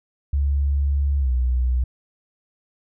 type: tone with pitch glide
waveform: sine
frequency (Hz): 70.4 to 62.36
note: C#2 to B1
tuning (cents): +27 to +17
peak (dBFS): -17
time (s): 0.33-1.84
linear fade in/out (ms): 5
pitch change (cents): -210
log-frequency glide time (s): 1.19-1.31
effects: none